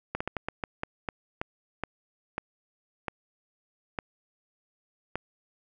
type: slowing click train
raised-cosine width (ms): 0.5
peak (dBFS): -15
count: 14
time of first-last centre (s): 0.15-5.156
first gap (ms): 55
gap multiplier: 1.29
effects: none